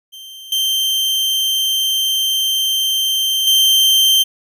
40% pulse tone with level steps, 3136 Hz, G7, in tune, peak -32 / -14 / -9 dBFS, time 0.12-4.24 s, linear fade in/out 20 ms, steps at 0.52 / 3.47 s, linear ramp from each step 2 ms, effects none

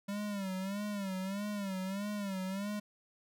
square tone with vibrato, 197.4 Hz, G3, 12 cents sharp, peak -36 dBFS, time 0.08-2.8 s, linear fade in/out 10 ms, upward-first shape sine, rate 1.6 Hz, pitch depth 97 cents each way, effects none

